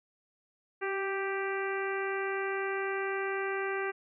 harmonic tone with a mistuned harmonic, 392 Hz, G4, in tune, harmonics 1 / 2 / 3 / 4 / 5 / 6 / 7, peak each -33 / -40 / -40 / -38 / -40 / -43 / -48 dBFS, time 0.81-3.92 s, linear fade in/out 20 ms, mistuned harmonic 1, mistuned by -21 cents, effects none

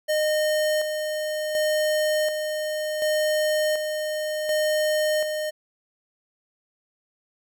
square tone with tremolo, 613 Hz, D#5, 26 cents flat, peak -21 dBFS, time 0.08-5.51 s, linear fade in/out 20 ms, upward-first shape square, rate 0.68 Hz, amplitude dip 45%, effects none

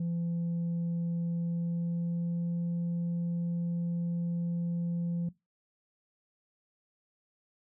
sine tone with pitch glide, 170 to 171.48 Hz, F3 to F3, -46 to -31 cents, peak -27 dBFS, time 0-5.29 s, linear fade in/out 5 ms, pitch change +15 cents, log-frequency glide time 1.41-2.59 s, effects noise-tail reverb RT60 0.2 s tail -20 dB re dry + tanh soft clip ceiling -28 dBFS

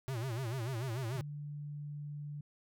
square tone with vibrato, 122.6 Hz, B2, 12 cents flat, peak -36 dBFS, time 0.08-1.21 s, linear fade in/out 0 ms, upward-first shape sine, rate 6.8 Hz, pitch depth 180 cents each way
sine tone, 146.6 Hz, D3, 3 cents flat, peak -40 dBFS, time 1.15-2.41 s, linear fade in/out 5 ms
effects none

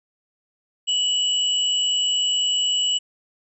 sine tone pair together, 2958 / 7752 Hz, F#7 / B8, -1 / -33 cents, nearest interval octave + perfect fourth, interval 1668 cents, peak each -19 / -27 dBFS, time 0.87-2.99 s, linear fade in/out 20 ms, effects none

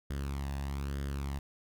sawtooth tone with flanger, 69.5 Hz, C#2, 5 cents sharp, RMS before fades -36 dBFS, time 0.1-1.39 s, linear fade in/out 5 ms, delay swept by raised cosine 0.6 to 1.13 ms, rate 1.1 Hz, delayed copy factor +0.6, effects none

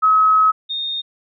sine tone pair in turn, 1280 / 3678 Hz, D#6 / A#7, +49 / -24 cents, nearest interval octave + tritone, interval 1827 cents, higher second, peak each -10 / -21 dBFS, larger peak first, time 0.02-0.52 / 0.69-1.02 s, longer first, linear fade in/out 20 ms, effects none

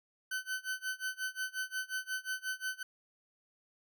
40% pulse tone with tremolo, 1520 Hz, F#6, 46 cents sharp, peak -32 dBFS, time 0.31-2.83 s, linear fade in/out 5 ms, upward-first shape sine, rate 5.6 Hz, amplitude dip 95%, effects none

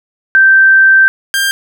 sine / sawtooth tone pair in turn, 1560 / 1592.8 Hz, G6 / G6, -9 / +27 cents, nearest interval unison, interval 36 cents, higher second, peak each -3 / -7 dBFS, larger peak first, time 0.35-1.08 / 1.34-1.51 s, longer first, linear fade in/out 0 ms, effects none

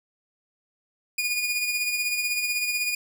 sawtooth tone with tremolo, 2445 Hz, D#7, 31 cents flat, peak -19 dBFS, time 1.18-2.95 s, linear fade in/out 5 ms, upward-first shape sine, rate 16 Hz, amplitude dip 45%, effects none

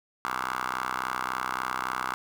10% pulse ring-modulated tone, 63.6 Hz, C2, 48 cents flat, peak -18 dBFS, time 0.25-2.14 s, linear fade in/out 0 ms, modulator 1190 Hz, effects 10-bit

